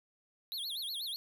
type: tone with vibrato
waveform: square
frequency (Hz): 3763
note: A#7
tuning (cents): +16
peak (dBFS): -37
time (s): 0.52-1.16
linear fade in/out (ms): 0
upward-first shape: sine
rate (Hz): 8.2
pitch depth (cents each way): 270
effects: none